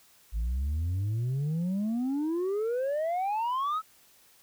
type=exponential sweep; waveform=sine; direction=up; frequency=51.8 to 1318.5 Hz; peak=-24 dBFS; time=0.32-3.82 s; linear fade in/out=50 ms; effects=tanh soft clip ceiling -26 dBFS + white hiss -60 dBFS RMS until 4.42 s